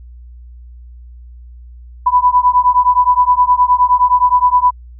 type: beating tone pair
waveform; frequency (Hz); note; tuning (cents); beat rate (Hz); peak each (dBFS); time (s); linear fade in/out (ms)
sine; 987.8 / 997.4; B5 / B5; 0 / +17; 9.6; -11; 2.06-4.71; 10
effects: added 60 Hz sine -33 dBFS peak until 4.99 s